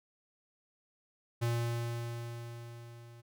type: tone with level ramp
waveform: square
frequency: 117.8 Hz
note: A#2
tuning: 19 cents sharp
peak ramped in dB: -29 to -52 dBFS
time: 1.41-3.22 s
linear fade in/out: 20 ms
effects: none